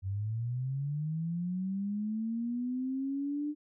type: linear sweep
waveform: sine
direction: up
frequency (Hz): 93.1 to 300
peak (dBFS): -31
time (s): 0.02-3.55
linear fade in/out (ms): 50
effects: none